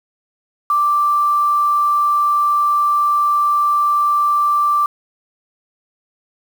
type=tone with quantisation; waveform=sine; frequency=1174.7 Hz; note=D6; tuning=in tune; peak=-12 dBFS; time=0.7-4.86 s; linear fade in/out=2 ms; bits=6; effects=none